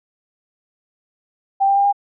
sine tone with pitch steps, 785 / 792.3 / 799.6 / 807.1 Hz, G5 / G5 / G5 / G#5, +2 / +18 / +34 / -50 cents, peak -12 dBFS, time 1.6-1.928 s, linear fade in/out 20 ms, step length 82 ms, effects none

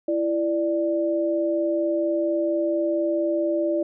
sine tone pair together, 334.2 / 590.2 Hz, E4 / D5, +24 / +8 cents, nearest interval minor seventh, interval 984 cents, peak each -23 dBFS, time 0.08-3.83 s, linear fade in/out 5 ms, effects none

